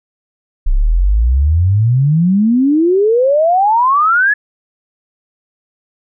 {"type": "exponential sweep", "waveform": "sine", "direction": "up", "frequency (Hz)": [30.87, 1730], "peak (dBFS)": -8, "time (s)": [0.66, 4.34], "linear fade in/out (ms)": 10, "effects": []}